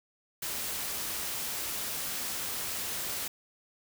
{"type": "noise", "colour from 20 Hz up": "white", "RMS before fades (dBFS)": -35, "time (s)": [0.42, 3.28], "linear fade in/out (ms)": 5, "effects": []}